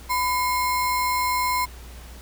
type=tone with sample-and-hold; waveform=sine; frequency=1000 Hz; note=B5; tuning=21 cents sharp; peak=-20 dBFS; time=0.09-1.66 s; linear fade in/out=20 ms; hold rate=3150 Hz; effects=added 60 Hz sine -40 dBFS peak until 2.21 s + pink hiss -46 dBFS RMS until 2.21 s